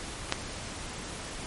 clicks, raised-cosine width 0.2 ms, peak -24 / -7 dBFS, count 2, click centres 0.296 / 0.324 s, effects pink hiss -39 dBFS RMS until 1.46 s + MP3 48 kbps

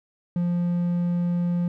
triangle tone, 174.61 Hz, F3, in tune, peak -19 dBFS, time 0.36-1.68 s, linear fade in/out 2 ms, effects none

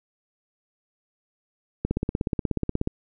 click train, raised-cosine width 3 ms, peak -11 dBFS, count 18, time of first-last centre 1.85-2.874 s, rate 16.6 Hz, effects none

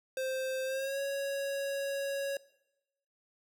square tone with pitch glide, 523.3 to 554.4 Hz, C5 to C#5, 0 to 0 cents, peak -33 dBFS, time 0.17-2.37 s, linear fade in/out 2 ms, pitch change +100 cents, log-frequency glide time 0.65-1 s, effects noise-tail reverb RT60 0.9 s tail -20 dB re dry

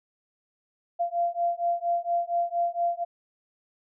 sine beating tone pair, 688 / 692.3 Hz, F5 / F5, -26 / -15 cents, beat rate 4.3 Hz, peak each -27 / -27 dBFS, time 0.99-3.05 s, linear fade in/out 20 ms, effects none

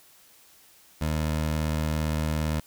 20% pulse tone, 77.6 Hz, D#2, 4 cents flat, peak -20 dBFS, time 1.01-2.6 s, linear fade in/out 5 ms, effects white hiss -56 dBFS RMS until 2.66 s

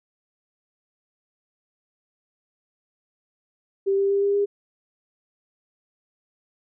sine tone with pitch steps, 392 / 395.2 / 398.4 / 401.6 / 404.9 Hz, G4 / G4 / G4 / G4 / G#4, 0 / +14 / +28 / +42 / -44 cents, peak -18 dBFS, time 3.86-4.46 s, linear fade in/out 20 ms, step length 120 ms, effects none

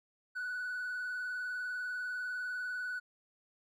triangle tone with vibrato, 1480 Hz, F#6, in tune, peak -33 dBFS, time 0.35-3 s, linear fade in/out 20 ms, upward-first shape sine, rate 20 Hz, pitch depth 36 cents each way, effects tanh soft clip ceiling -30 dBFS

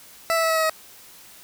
20% pulse tone with pitch steps, 661 / 655.7 / 650.4 / 645.2 / 640 / 634.8 Hz, E5 / E5 / E5 / E5 / D#5 / D#5, +5 / -9 / -23 / -37 / +49 / +35 cents, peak -14 dBFS, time 0.3-0.696 s, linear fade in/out 0 ms, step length 66 ms, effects white hiss -47 dBFS RMS until 1.43 s

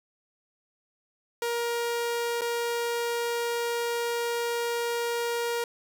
sawtooth tone with dropouts, 471.6 Hz, A#4, 20 cents sharp, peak -23 dBFS, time 1.42-5.64 s, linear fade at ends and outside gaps 2 ms, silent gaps 2.41-2.417 s, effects none

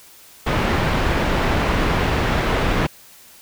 pink low-pass noise, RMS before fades -19 dBFS, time 0.46-2.87 s, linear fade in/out 10 ms, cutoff 2500 Hz, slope 12 dB/octave, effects white hiss -46 dBFS RMS until 3.41 s

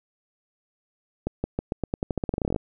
accelerating click train, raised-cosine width 2 ms, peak -12 dBFS, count 20, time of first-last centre 1.27-2.562 s, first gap 170 ms, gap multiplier 0.88, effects none

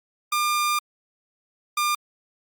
sawtooth tone bursts at uneven times, 1200 Hz, D6, 37 cents sharp, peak -17 dBFS, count 2, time 0.32-0.79 / 1.77-1.95 s, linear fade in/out 5 ms, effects Opus 48 kbps

